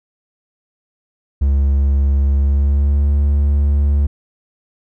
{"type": "tone with pitch glide", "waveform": "triangle", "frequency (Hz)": [69.4, 71.68], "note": ["C#2", "D2"], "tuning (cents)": [3, -41], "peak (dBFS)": -9, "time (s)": [1.41, 4.07], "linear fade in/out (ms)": 10, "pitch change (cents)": 56, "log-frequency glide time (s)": [2.33, 3.1], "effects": []}